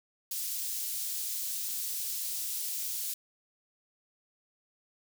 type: high-pass noise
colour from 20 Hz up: white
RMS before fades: -35 dBFS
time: 0.31-3.14 s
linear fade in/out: 5 ms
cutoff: 4800 Hz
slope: 12 dB/octave
effects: none